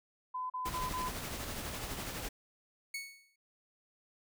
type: tone bursts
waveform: sine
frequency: 1012 Hz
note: B5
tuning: 42 cents sharp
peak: -35 dBFS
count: 4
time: 0.34-1.091 s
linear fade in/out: 10 ms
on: 160 ms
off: 37 ms
type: noise with tremolo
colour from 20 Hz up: pink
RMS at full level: -39 dBFS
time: 0.65-2.29 s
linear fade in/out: 10 ms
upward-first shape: sine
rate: 12 Hz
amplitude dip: 35%
type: tone with exponential decay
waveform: sawtooth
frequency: 2215 Hz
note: C#7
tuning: 2 cents flat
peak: -32 dBFS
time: 2.94-3.36 s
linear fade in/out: 5 ms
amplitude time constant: 91 ms
effects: none